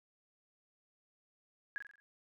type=tone with echo; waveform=sine; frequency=1661.2 Hz; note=G#6; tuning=in tune; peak=-36 dBFS; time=1.76-1.78 s; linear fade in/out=0 ms; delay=44 ms; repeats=5; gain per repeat=-6 dB; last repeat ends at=2 s; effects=none